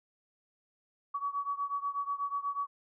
sine beating tone pair, 1130 / 1138.2 Hz, C#6 / C#6, +33 / +45 cents, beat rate 8.2 Hz, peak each -34 / -36 dBFS, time 1.14-2.67 s, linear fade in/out 10 ms, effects none

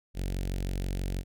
sawtooth tone with notch filter, 46.25 Hz, F#1, in tune, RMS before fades -32 dBFS, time 0.14-1.24 s, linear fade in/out 50 ms, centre 1100 Hz, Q 0.66, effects none

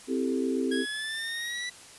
sine chord, A minor seventh, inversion first, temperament equal, 261.6 / 329.6 / 392 / 440 Hz, C4 / E4 / G4 / A4, 0 / 0 / 0 / 0 cents, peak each -28 / -34 / -31 / -34 dBFS, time 0.07-0.86 s, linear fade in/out 50 ms
25% pulse exponential sweep, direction up, 1642 to 1975.5 Hz, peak -28 dBFS, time 0.71-1.7 s, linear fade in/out 10 ms
effects white hiss -49 dBFS RMS until 1.98 s + resampled to 24000 Hz

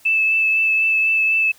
sine tone with vibrato, 2625 Hz, E7, 8 cents flat, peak -14 dBFS, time 0.05-1.52 s, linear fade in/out 10 ms, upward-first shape triangle, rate 4 Hz, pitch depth 17 cents each way, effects white hiss -51 dBFS RMS until 1.58 s

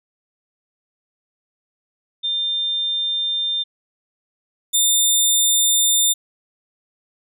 sine / 15% pulse tone pair in turn, 3600 / 3600 Hz, A7 / A7, +39 / +39 cents, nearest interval unison, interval 0 cents, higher neither, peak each -19 / -7 dBFS, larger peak second, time 2.23-3.64 / 4.73-6.14 s, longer neither, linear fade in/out 20 ms, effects none

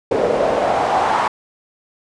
pink noise with band-pass filter sweep, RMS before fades -17 dBFS, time 0.11-1.28 s, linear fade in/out 5 ms, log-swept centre 470 to 1000 Hz, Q 3.1, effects resampled to 22050 Hz

